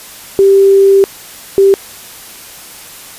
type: tone bursts at uneven times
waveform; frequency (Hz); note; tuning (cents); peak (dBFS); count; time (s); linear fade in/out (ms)
sine; 392; G4; 0; -3; 2; 0.39-1.04 / 1.58-1.74; 0
effects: white hiss -32 dBFS RMS until 3.18 s + resampled to 32000 Hz